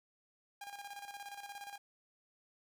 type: tone with tremolo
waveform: sawtooth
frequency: 808 Hz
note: G#5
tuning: 48 cents flat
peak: -40 dBFS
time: 0.61-1.78 s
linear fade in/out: 5 ms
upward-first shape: square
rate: 17 Hz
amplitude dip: 60%
effects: none